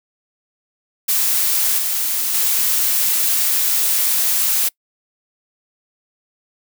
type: noise with level steps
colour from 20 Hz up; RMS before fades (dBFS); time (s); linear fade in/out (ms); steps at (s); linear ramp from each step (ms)
blue; -17 / -20 / -17; 1.08-4.69; 10; 1.78 / 2.34; 5
effects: noise-tail reverb RT60 0.1 s tail -25 dB re dry

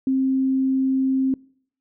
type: tone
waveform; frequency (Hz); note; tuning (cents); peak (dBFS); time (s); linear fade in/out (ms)
sine; 264.7; C4; +20; -17; 0.07-1.34; 2
effects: noise-tail reverb RT60 0.6 s tail -25 dB re dry

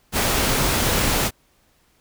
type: noise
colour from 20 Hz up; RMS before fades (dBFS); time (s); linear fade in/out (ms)
pink; -20; 0.12-1.31; 50
effects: pink hiss -61 dBFS RMS until 2 s

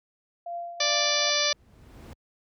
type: tone with tremolo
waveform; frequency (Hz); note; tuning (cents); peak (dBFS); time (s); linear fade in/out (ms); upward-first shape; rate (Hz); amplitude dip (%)
sine; 690; F5; -21; -30; 0.46-1.3; 5; triangle; 2.5; 65
type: harmonic tone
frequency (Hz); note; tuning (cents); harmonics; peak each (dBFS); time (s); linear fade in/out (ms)
587.3; D5; 0; 1 / 2 / 3 / 4 / 5 / 6 / 7 / 8 / 9 / 10; -30 / -34 / -33 / -31 / -35 / -29 / -32 / -29 / -34 / -31; 0.8-1.53; 5
type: noise with exponential growth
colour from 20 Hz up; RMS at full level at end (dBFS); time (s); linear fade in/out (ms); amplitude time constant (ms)
brown; -36; 1.02-2.13; 0; 240
effects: high-pass 60 Hz 12 dB/octave

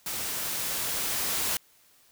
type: noise with level ramp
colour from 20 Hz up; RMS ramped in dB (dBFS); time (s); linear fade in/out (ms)
white; -33 to -28; 0.06-1.57; 2
effects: white hiss -61 dBFS RMS until 2.11 s

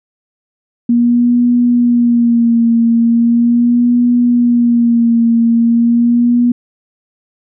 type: tone with vibrato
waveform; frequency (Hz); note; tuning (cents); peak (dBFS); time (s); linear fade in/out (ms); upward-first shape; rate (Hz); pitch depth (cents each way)
sine; 236.8; A#3; +27; -7; 0.89-6.52; 5; sine; 0.39; 41
effects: none

